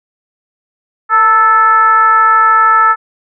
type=tone with frequency modulation; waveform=sine; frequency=1318.5 Hz; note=E6; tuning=in tune; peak=-5 dBFS; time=1.09-2.96 s; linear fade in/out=50 ms; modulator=425 Hz; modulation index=0.72; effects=none